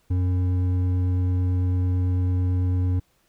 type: tone with hard clipping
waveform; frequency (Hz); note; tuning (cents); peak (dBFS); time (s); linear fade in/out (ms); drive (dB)
sine; 90.9; F#2; -30; -21; 0.1-3; 10; 7
effects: pink hiss -65 dBFS RMS until 3.28 s